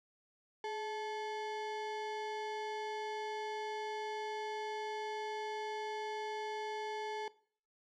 square ring-modulated tone, 648 Hz, E5, 30 cents flat, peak -35 dBFS, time 0.64-7.28 s, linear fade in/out 2 ms, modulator 225 Hz, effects noise-tail reverb RT60 0.5 s tail -19 dB re dry + low-pass 4000 Hz 12 dB/octave

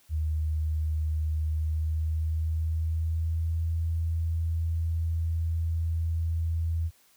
sine tone with pitch glide, 77.78 to 82.17 Hz, D#2 to E2, 0 to -5 cents, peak -25 dBFS, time 0.09-6.91 s, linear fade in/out 50 ms, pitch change +95 cents, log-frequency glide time 1.45-3.71 s, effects white hiss -62 dBFS RMS until 7.16 s

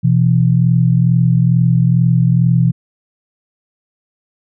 sine tone pair together, 125.3 / 167.56 Hz, B2 / E3, +25 / +29 cents, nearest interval perfect fourth, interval 504 cents, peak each -11 / -12 dBFS, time 0.03-2.72 s, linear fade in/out 20 ms, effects none

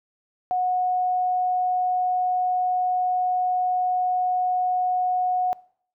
sine tone, 731 Hz, F#5, 21 cents flat, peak -20 dBFS, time 0.51-5.53 s, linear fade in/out 0 ms, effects noise-tail reverb RT60 0.6 s tail -22 dB re dry

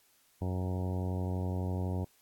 harmonic tone with a mistuned harmonic, 91.9 Hz, F#2, 11 cents flat, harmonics 1 / 2 / 3 / 4 / 5 / 6 / 7 / 8 / 9 / 10, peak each -32 / -38 / -42 / -44 / -46 / -48 / -49 / -50 / -51 / -52 dBFS, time 0.41-2.05 s, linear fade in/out 10 ms, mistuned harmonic 10, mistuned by +26 cents, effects white hiss -67 dBFS RMS until 2.21 s + AAC 64 kbps

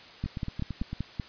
two click trains, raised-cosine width 5 ms, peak -21 / -18 dBFS, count 7 / 6, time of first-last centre 0.26-0.93 / 0.24-1.198 s, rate 8.95 / 5.22 Hz, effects white hiss -49 dBFS RMS until 1.28 s + resampled to 11025 Hz

